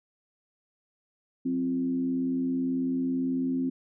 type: tone with frequency modulation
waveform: sine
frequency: 261.6 Hz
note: C4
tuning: in tune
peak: -25 dBFS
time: 1.45-3.7 s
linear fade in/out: 10 ms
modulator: 78.2 Hz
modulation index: 0.51
effects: none